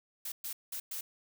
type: noise bursts at uneven times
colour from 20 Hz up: blue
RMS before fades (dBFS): -39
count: 4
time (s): 0.25-0.32 / 0.44-0.53 / 0.72-0.8 / 0.91-1.01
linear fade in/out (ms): 5
effects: none